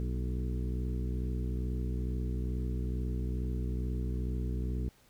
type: harmonic tone with a mistuned harmonic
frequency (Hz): 62.3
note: B1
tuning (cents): +16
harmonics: 1 / 2 / 3 / 4 / 5 / 6 / 7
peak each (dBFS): -32 / -38 / -42 / -44 / -46 / -48 / -49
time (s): 0-4.89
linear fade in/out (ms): 0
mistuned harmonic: 4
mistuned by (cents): -58
effects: pink hiss -64 dBFS RMS until 5.09 s